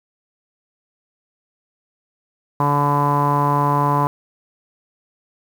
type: tone with low-pass filter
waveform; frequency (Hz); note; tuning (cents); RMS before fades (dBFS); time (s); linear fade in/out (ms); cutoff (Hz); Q
sawtooth; 144; D3; -34; -17; 2.6-4.07; 0; 990; 9.3
effects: 7-bit